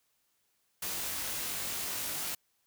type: noise with comb filter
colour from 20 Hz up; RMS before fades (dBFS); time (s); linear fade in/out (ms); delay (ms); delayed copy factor
white; -36; 0.82-2.35; 5; 20; +0.6
effects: white hiss -75 dBFS RMS until 2.66 s